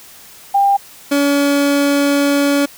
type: tone pair in turn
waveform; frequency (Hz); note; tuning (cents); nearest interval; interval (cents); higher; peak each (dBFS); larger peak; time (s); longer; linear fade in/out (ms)
sine / 30% pulse; 797 / 283.7; G5 / C#4; +28 / +40; octave + tritone; 1788; first; -9; neither; 0.54-0.77 / 1.11-2.66; second; 10
effects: white hiss -40 dBFS RMS until 2.77 s